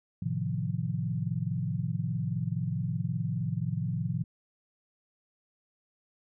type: chord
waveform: sine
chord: F dominant seventh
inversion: first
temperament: equal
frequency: 110 / 130.81 / 155.56 / 174.61 Hz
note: A2 / C3 / Eb3 / F3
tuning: 0 / 0 / 0 / 0 cents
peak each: -34 dBFS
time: 0.22-4.24 s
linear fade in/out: 5 ms
effects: none